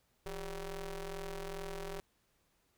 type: ring-modulated tone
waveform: sawtooth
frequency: 188.8 Hz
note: F#3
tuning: 35 cents sharp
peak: -33 dBFS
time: 0.26-2 s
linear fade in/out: 0 ms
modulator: 210 Hz
effects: pink hiss -75 dBFS RMS until 2.77 s